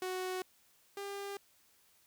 sawtooth tone pair in turn, 370 / 399.9 Hz, F#4 / G4, 0 / +35 cents, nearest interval minor second, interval 135 cents, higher second, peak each -32 / -36 dBFS, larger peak first, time 0.02-0.42 / 0.97-1.37 s, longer neither, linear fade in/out 2 ms, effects white hiss -68 dBFS RMS until 2.06 s

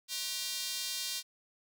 square tone with high-pass filter, 214.4 Hz, A3, 45 cents flat, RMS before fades -37 dBFS, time 0.08-1.23 s, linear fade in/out 50 ms, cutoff 4100 Hz, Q 1.6, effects none

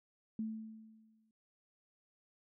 sine tone with exponential decay, 220 Hz, A3, in tune, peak -34 dBFS, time 0.39-1.31 s, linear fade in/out 2 ms, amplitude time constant 200 ms, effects none

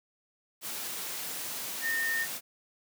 sine tone in noise, 1827 Hz, A#6, 35 cents flat, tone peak -28 dBFS, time 1.81-2.27 s, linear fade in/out 50 ms, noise white, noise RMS -37 dBFS, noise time 0.61-2.41 s, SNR +6 dB, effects high-pass 150 Hz 12 dB/octave

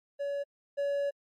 triangle tone pair in turn, 566 / 566 Hz, C#5 / C#5, +36 / +36 cents, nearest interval unison, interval 0 cents, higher neither, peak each -29 / -26 dBFS, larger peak second, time 0.19-0.44 / 0.77-1.11 s, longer second, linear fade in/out 20 ms, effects AAC 64 kbps

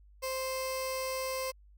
15% pulse tone with notch filter, 523.3 Hz, C5, in tune, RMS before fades -35 dBFS, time 0.22-1.52 s, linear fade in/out 20 ms, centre 1500 Hz, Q 1.1, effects added 50 Hz sine -55 dBFS peak until 1.77 s

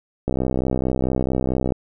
click train, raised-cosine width 2 ms, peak -8 dBFS, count 94, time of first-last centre 0.28-1.722 s, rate 64.5 Hz, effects none

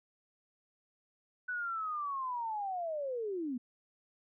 sine linear sweep, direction down, 1499 to 233.1 Hz, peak -34 dBFS, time 1.48-3.58 s, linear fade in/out 10 ms, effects none

